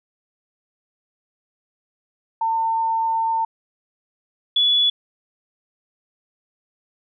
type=tone pair in turn; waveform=sine; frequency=902 / 3417 Hz; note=A5 / G#7; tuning=+43 / +49 cents; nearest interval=octave + major seventh; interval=2306 cents; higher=second; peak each=-18 / -14 dBFS; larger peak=second; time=2.41-3.45 / 4.56-4.9 s; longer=first; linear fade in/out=5 ms; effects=none